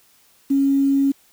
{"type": "tone with quantisation", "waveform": "sine", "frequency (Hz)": 275.6, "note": "C#4", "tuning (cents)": -10, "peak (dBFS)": -14, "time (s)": [0.5, 1.12], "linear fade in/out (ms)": 10, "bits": 7, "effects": ["white hiss -56 dBFS RMS until 1.32 s"]}